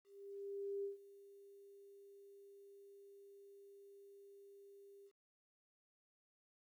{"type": "tone with ADSR envelope", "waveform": "sine", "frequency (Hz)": 398.8, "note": "G4", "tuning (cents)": 30, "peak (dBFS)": -39, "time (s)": [0.04, 5.12], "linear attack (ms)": 800, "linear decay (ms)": 130, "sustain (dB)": -19, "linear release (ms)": 61, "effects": ["13-bit"]}